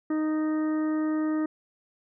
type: harmonic tone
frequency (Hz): 310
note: D#4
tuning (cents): -6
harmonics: 1 / 2 / 3 / 4 / 5 / 6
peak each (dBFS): -24 / -38 / -45 / -40 / -49 / -45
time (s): 0.1-1.46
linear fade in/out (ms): 5
effects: none